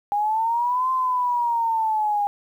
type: linear two-way sweep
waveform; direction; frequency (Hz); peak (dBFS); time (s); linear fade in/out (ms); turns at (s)
sine; up then down; 811 to 1042 to 811; -19; 0.12-2.27; 0; 0.91
effects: 9-bit